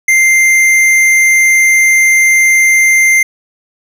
sine tone with tanh clipping, 2093 Hz, C7, in tune, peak -7 dBFS, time 0.08-3.23 s, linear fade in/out 5 ms, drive 14 dB, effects none

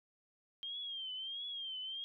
sine tone with vibrato, 3192 Hz, G7, 31 cents sharp, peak -40 dBFS, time 0.63-2.04 s, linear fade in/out 0 ms, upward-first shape triangle, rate 1.5 Hz, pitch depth 110 cents each way, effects none

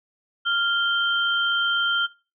sine tone pair together, 1396.9 / 3136 Hz, F6 / G7, 0 / 0 cents, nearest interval octave + major second, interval 1400 cents, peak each -22 / -24 dBFS, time 0.45-2.07 s, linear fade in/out 20 ms, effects noise-tail reverb RT60 0.3 s tail -18 dB re dry

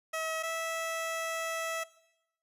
15% pulse tone pair in turn, 642 / 654.4 Hz, E5 / E5, -46 / -13 cents, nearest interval unison, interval 33 cents, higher second, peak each -26 dBFS, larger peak neither, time 0.13-0.43 / 0.43-1.84 s, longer second, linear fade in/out 10 ms, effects noise-tail reverb RT60 0.9 s tail -19 dB re dry + resampled to 32000 Hz

